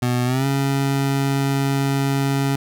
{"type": "tone with pitch glide", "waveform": "25% pulse", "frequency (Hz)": [123.47, 137.79], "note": ["B2", "C#3"], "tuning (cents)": [0, -10], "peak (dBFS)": -14, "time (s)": [0.02, 2.56], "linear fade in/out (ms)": 5, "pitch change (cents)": 190, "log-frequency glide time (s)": [0.25, 0.46], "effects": []}